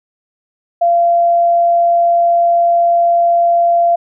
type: tone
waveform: sine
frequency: 687 Hz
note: F5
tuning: 29 cents flat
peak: -8 dBFS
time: 0.81-3.96 s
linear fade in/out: 10 ms
effects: none